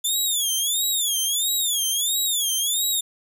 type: tone with vibrato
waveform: 15% pulse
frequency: 3473 Hz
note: A7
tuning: 23 cents flat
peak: -14 dBFS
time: 0.04-3.01 s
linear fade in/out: 10 ms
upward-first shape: sine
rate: 1.5 Hz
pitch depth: 180 cents each way
effects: none